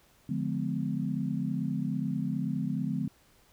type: chord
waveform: sine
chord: D diminished seventh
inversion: none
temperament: just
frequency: 146.83 / 176.2 / 211.4 / 253.7 Hz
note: D3 / F3 / Ab3 / Cb4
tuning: 0 / +16 / +31 / +47 cents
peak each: -34 dBFS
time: 0.29-3.08 s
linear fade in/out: 5 ms
effects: pink hiss -63 dBFS RMS until 3.52 s